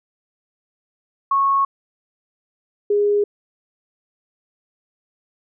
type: tone pair in turn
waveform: sine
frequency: 1100 / 411.2 Hz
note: C#6 / G#4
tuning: -14 / -17 cents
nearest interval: octave + perfect fourth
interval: 1703 cents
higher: first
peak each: -14 dBFS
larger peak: neither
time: 1.31-1.65 / 2.9-3.24 s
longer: neither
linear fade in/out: 5 ms
effects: none